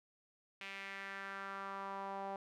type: tone with band-pass filter sweep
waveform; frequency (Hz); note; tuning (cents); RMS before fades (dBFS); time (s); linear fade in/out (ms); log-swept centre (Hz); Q
sawtooth; 196; G3; 0; -45; 0.61-2.36; 2; 2500 to 760; 2.8
effects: none